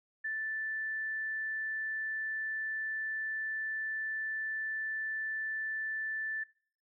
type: tone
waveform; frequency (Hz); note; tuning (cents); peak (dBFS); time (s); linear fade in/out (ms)
sine; 1760; A6; 0; -33; 0.24-6.44; 10
effects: noise-tail reverb RT60 0.5 s tail -22 dB re dry